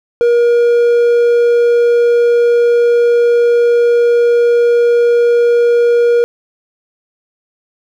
triangle tone, 475.1 Hz, A#4, 33 cents sharp, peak -5 dBFS, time 0.21-6.24 s, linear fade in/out 0 ms, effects none

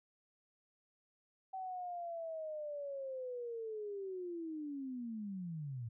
sine linear sweep, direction down, 765 to 110 Hz, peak -40 dBFS, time 1.53-5.89 s, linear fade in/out 10 ms, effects none

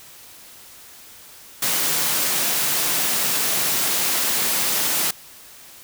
white high-pass noise, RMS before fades -21 dBFS, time 1.62-5.11 s, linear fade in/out 5 ms, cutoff 120 Hz, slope 48 dB/octave, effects white hiss -44 dBFS RMS until 5.83 s

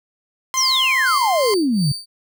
sawtooth tone, 1046.5 Hz, C6, in tune, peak -17 dBFS, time 0.54-1.54 s, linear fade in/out 0 ms
sine exponential sweep, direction down, 6270 to 132.3 Hz, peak -15 dBFS, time 0.57-1.92 s, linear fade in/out 5 ms
35% pulse tone with tremolo, 4600 Hz, D8, 37 cents flat, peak -22 dBFS, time 1.05-2.06 s, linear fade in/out 20 ms, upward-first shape sine, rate 2.7 Hz, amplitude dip 90%
effects none

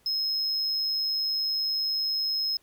triangle tone, 5150 Hz, E8, 41 cents flat, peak -24 dBFS, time 0.06-2.57 s, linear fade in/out 2 ms, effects pink hiss -64 dBFS RMS until 2.62 s

